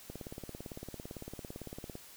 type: click train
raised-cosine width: 2 ms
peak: -29 dBFS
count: 34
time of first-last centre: 0.1-1.954 s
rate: 17.8 Hz
effects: white hiss -54 dBFS RMS until 2.16 s